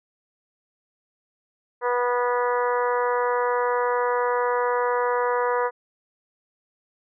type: harmonic tone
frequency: 244.5 Hz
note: B3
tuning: 17 cents flat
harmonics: 2 / 3 / 4 / 5 / 6 / 7 / 8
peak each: -23 / -33 / -25 / -30 / -34 / -35 / -37 dBFS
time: 1.81-5.71 s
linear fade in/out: 50 ms
effects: none